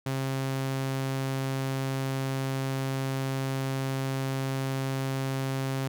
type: tone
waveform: sawtooth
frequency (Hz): 134.1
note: C3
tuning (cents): +43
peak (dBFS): -24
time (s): 0.06-5.88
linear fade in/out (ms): 5
effects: none